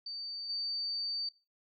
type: tone with level steps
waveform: sine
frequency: 4598 Hz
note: D8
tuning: 37 cents flat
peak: -38 / -33 dBFS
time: 0.06-1.29 s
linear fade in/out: 5 ms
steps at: 0.49 s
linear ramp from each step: 10 ms
effects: noise-tail reverb RT60 0.3 s tail -20 dB re dry